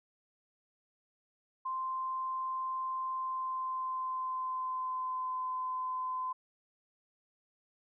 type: tone with pitch glide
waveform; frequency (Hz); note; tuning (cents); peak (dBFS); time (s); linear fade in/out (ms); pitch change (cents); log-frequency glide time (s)
sine; 1043 to 1024.5; C6 to C6; -6 to -37; -33; 1.65-6.33; 10; -31; 3.1-5.44
effects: none